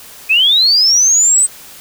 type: linear sweep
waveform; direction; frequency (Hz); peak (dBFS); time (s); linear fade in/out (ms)
sine; up; 2465 to 8250; -7; 0.29-1.47; 20
effects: white hiss -36 dBFS RMS until 1.8 s